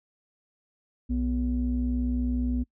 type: tone pair together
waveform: sine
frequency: 61.77 / 247.1 Hz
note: B1 / B3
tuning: +1 / +1 cents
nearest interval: 2 octaves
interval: 2400 cents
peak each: -26 dBFS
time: 1.09-2.64 s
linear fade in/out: 20 ms
effects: noise-tail reverb RT60 0.1 s tail -23 dB re dry + tanh soft clip ceiling -18 dBFS